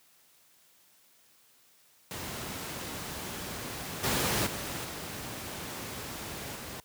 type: noise with level steps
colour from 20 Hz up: pink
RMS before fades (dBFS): -38 / -28 / -36 / -39 / -41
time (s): 2.11-6.8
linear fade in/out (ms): 0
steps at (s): 4.03 / 4.46 / 4.84 / 6.55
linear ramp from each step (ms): 10
effects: white hiss -63 dBFS RMS until 6.84 s + high-pass 80 Hz 12 dB/octave